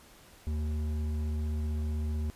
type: tone with hard clipping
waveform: triangle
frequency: 76.3 Hz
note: D#2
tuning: 33 cents flat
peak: -31 dBFS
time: 0.47-2.3 s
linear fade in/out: 0 ms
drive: 12 dB
effects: pink hiss -56 dBFS RMS until 2.35 s + resampled to 32000 Hz